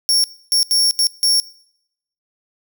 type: tone bursts at uneven times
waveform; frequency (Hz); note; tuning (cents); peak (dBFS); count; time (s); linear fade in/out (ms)
sawtooth; 5490; F8; -31; -10; 5; 0.09-0.24 / 0.52-0.63 / 0.71-0.91 / 0.99-1.07 / 1.23-1.4; 0
effects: noise-tail reverb RT60 0.8 s tail -23 dB re dry